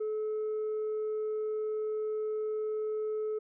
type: tone with tanh clipping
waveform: sine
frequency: 430.5 Hz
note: A4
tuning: 38 cents flat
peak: -31 dBFS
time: 0-3.39 s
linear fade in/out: 10 ms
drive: 1 dB
effects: none